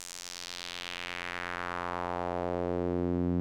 sawtooth tone with band-pass filter sweep, 88.2 Hz, F2, 18 cents sharp, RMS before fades -34 dBFS, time 0-3.4 s, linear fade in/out 0 ms, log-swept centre 7700 to 230 Hz, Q 1.7, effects none

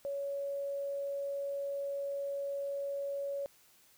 sine tone, 560 Hz, C#5, 18 cents sharp, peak -34 dBFS, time 0.05-3.46 s, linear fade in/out 0 ms, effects white hiss -64 dBFS RMS until 3.97 s

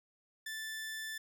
sawtooth tone, 1760 Hz, A6, in tune, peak -36 dBFS, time 0.46-1.18 s, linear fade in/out 5 ms, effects none

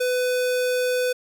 square tone, 500 Hz, B4, 21 cents sharp, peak -21 dBFS, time 0-1.13 s, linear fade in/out 10 ms, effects none

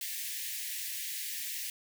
white high-pass noise, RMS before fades -38 dBFS, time 0.01-1.7 s, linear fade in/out 2 ms, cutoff 1700 Hz, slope 96 dB/octave, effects none

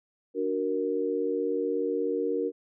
sine chord, D augmented, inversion none, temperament equal, 293.7 / 370 / 466.2 Hz, D4 / F#4 / A#4, 0 / 0 / 0 cents, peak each -32 / -31 / -28 dBFS, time 0.34-2.52 s, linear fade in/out 50 ms, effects none

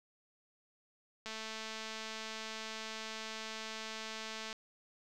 click train, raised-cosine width 0.2 ms, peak -26 dBFS, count 720, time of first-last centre 1.26-4.528 s, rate 220 Hz, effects none

